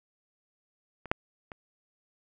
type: clicks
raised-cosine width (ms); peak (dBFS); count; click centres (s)
0.5; -27 / -9 / -26; 3; 1.057 / 1.115 / 1.518
effects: none